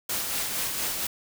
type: noise with tremolo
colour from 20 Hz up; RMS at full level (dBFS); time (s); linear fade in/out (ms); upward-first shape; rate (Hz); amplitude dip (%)
white; -28; 0.09-1.07; 5; sine; 4.3; 35
effects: none